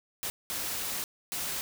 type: noise bursts at uneven times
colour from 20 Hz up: white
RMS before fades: -34 dBFS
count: 3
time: 0.23-0.3 / 0.5-1.04 / 1.32-1.61 s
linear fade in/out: 0 ms
effects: none